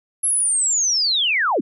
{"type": "linear sweep", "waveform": "sine", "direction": "down", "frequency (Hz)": [11175, 180], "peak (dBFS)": -16, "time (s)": [0.23, 1.61], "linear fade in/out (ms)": 10, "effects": []}